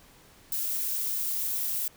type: noise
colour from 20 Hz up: violet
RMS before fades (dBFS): -30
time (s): 0.52-1.88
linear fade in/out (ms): 2
effects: pink hiss -56 dBFS RMS until 1.96 s